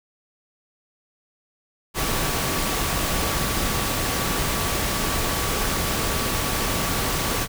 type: tone in noise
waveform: sine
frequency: 1144 Hz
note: D6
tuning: 46 cents flat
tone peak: -34 dBFS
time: 1.94-7.48 s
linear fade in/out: 50 ms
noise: pink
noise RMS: -24 dBFS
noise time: 1.94-7.48 s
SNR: -13 dB
effects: none